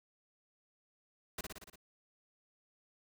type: noise with echo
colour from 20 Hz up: pink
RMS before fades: -40 dBFS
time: 1.38-1.41 s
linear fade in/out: 5 ms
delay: 58 ms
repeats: 6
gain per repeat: -3 dB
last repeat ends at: 1.758 s
effects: none